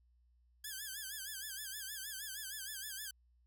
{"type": "tone with vibrato", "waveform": "5% pulse", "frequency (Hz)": 1634, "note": "G#6", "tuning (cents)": -29, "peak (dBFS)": -32, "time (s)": [0.64, 3.11], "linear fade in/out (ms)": 5, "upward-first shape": "sine", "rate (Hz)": 6.4, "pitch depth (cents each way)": 120, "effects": ["added 60 Hz sine -67 dBFS peak until 3.46 s"]}